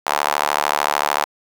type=tone with high-pass filter; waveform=sawtooth; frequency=73.42 Hz; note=D2; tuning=in tune; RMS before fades=-20 dBFS; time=0.06-1.25 s; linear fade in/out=10 ms; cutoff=870 Hz; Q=2.3; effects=7-bit